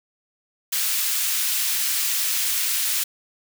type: high-pass noise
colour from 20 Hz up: white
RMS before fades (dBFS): -23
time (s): 0.72-3.04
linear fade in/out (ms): 10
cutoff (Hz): 1900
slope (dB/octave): 12
effects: none